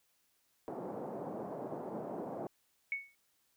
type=band-pass noise; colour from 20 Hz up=white; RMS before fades=-42 dBFS; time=0.68-2.47 s; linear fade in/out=0 ms; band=150 to 740 Hz; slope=24 dB/octave
type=tone with exponential decay; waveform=sine; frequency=2217 Hz; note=C#7; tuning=in tune; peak=-30 dBFS; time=2.92-3.15 s; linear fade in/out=1 ms; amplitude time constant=48 ms
effects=white hiss -75 dBFS RMS until 3.56 s